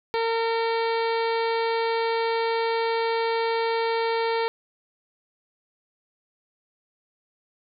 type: harmonic tone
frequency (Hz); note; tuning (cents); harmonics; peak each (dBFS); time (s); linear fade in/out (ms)
456.5; A#4; -36; 1 / 2 / 3 / 4 / 5 / 6 / 7 / 8 / 9 / 10; -24 / -27 / -36 / -36 / -35 / -43 / -42 / -42 / -40 / -43; 0.14-4.48; 0
effects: none